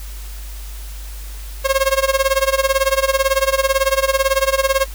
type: tone with tremolo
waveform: sawtooth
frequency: 540 Hz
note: C#5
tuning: 45 cents flat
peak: -7 dBFS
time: 1.64-4.86 s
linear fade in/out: 20 ms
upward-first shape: sine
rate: 18 Hz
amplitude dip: 90%
effects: added 50 Hz sine -28 dBFS peak until 4.94 s + white hiss -39 dBFS RMS until 4.94 s